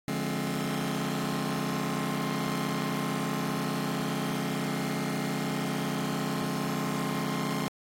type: chord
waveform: sawtooth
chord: D half-diminished seventh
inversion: none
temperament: just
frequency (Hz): 146.83 / 176.2 / 211.4 / 264.3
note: D3 / F3 / Ab3 / C4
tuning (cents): 0 / +16 / +31 / +18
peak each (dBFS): -31 / -31 / -30 / -30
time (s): 0.08-7.68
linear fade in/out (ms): 0
effects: AAC 48 kbps